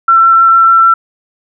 sine tone with vibrato, 1347 Hz, E6, 37 cents sharp, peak -3 dBFS, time 0.08-0.94 s, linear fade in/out 5 ms, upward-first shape sine, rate 6.6 Hz, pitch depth 9 cents each way, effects none

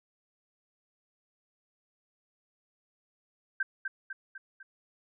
sine tone with echo, 1568 Hz, G6, in tune, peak -26 dBFS, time 3.6-3.63 s, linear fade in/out 5 ms, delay 250 ms, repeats 4, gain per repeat -5 dB, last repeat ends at 4.63 s, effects none

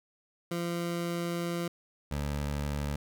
20% pulse tone pair in turn, 171.6 / 72.32 Hz, F3 / D2, -30 / -26 cents, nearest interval octave + minor third, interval 1496 cents, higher first, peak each -26 dBFS, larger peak neither, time 0.51-1.68 / 2.11-2.96 s, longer first, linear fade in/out 5 ms, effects none

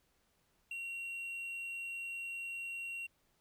triangle tone with ADSR envelope, 2745 Hz, F7, 31 cents flat, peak -35 dBFS, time 0.71-3.07 s, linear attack 4 ms, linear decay 3 ms, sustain -3 dB, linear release 12 ms, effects pink hiss -75 dBFS RMS until 3.4 s

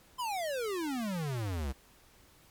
square exponential sweep, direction down, 1046.5 to 63 Hz, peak -33 dBFS, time 0.18-1.73 s, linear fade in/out 20 ms, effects pink hiss -61 dBFS RMS until 2.5 s + MP3 96 kbps

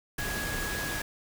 sine tone in noise, 1664 Hz, G#6, 3 cents sharp, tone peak -35 dBFS, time 0.18-1.02 s, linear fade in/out 5 ms, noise pink, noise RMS -34 dBFS, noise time 0.18-1.02 s, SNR -4 dB, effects none

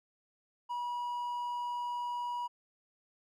triangle tone, 968 Hz, B5, 35 cents flat, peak -32 dBFS, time 0.69-2.48 s, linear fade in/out 20 ms, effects none

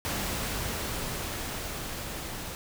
pink noise with level ramp, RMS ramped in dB -31 to -38 dBFS, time 0.05-2.55 s, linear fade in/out 0 ms, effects none

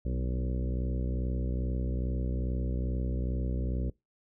harmonic tone with a mistuned harmonic, 62.4 Hz, B1, 19 cents sharp, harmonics 1 / 2 / 3 / 4 / 5 / 6 / 7 / 8 / 9, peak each -30 / -36 / -40 / -42 / -44 / -46 / -47 / -48 / -49 dBFS, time 0.05-3.9 s, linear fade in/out 5 ms, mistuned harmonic 3, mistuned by +37 cents, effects noise-tail reverb RT60 0.2 s tail -23 dB re dry

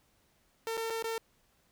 sawtooth tone with dropouts, 452.3 Hz, A4, 48 cents sharp, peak -29 dBFS, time 0.67-1.18 s, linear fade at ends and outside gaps 1 ms, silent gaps 0.771-0.776 / 0.9-0.904 / 1.025-1.042 s, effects pink hiss -70 dBFS RMS until 1.71 s

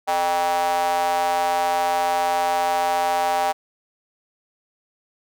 square tone with high-pass filter, 87.31 Hz, F2, in tune, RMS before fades -21 dBFS, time 0.07-3.53 s, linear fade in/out 20 ms, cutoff 740 Hz, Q 6.5, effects none

